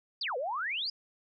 sine exponential two-way sweep, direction down then up, 5130 to 472.9 to 5130 Hz, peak -31 dBFS, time 0.21-0.9 s, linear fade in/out 5 ms, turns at 0.37 s, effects none

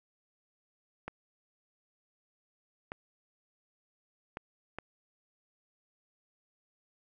clicks, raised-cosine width 0.5 ms, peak -23 dBFS, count 4, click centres 1.08 / 2.919 / 4.371 / 4.786 s, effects none

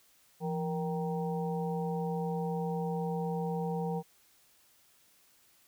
harmonic tone with a mistuned harmonic, 156 Hz, D#3, 5 cents sharp, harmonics 1 / 3 / 5 / 6, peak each -33 / -36 / -39 / -45 dBFS, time 0.4-4.03 s, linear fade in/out 50 ms, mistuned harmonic 1, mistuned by +150 cents, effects white hiss -65 dBFS RMS until 5.67 s

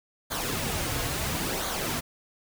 pink noise with flanger, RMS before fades -30 dBFS, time 0.3-2.01 s, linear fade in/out 20 ms, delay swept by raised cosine 0.37 to 5.17 ms, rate 0.73 Hz, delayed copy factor -0.55, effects none

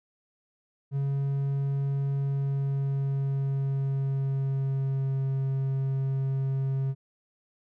triangle tone with pitch glide, 138.59 to 134.8 Hz, C#3 to C#3, 0 to -48 cents, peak -23 dBFS, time 0.91-6.95 s, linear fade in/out 50 ms, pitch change -48 cents, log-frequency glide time 2.17-5.31 s, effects none

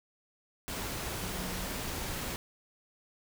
sine tone in noise, 183.7 Hz, F#3, 12 cents flat, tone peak -42 dBFS, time 1.23-1.66 s, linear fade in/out 0 ms, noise pink, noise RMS -37 dBFS, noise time 0.68-2.36 s, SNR -8 dB, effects none

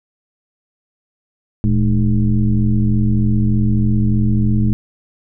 sine tone with frequency modulation, 116.54 Hz, A#2, in tune, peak -11 dBFS, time 1.64-4.73 s, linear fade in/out 0 ms, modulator 94.9 Hz, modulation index 1.3, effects none

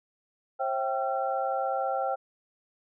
sine tone cluster, 534 / 664 / 778 / 1357 Hz, C5 / E5 / G5 / E6, +35 / +12 / -13 / +50 cents, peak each -31 / -35 / -29 / -36 dBFS, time 0.59-2.16 s, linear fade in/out 20 ms, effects none

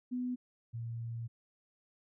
sine tone pair in turn, 249.1 / 115.97 Hz, B3 / A#2, +15 / -9 cents, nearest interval octave + minor second, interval 1324 cents, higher first, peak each -33 / -37 dBFS, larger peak first, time 0.11-0.36 / 0.73-1.28 s, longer second, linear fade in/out 20 ms, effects none

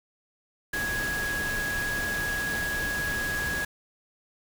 sine tone in noise, 1661.2 Hz, G#6, in tune, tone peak -28 dBFS, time 0.73-3.65 s, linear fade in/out 5 ms, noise pink, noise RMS -34 dBFS, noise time 0.73-3.65 s, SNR +3 dB, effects none

